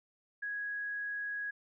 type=tone; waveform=sine; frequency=1661.2 Hz; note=G#6; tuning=in tune; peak=-35 dBFS; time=0.42-1.51 s; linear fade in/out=10 ms; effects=none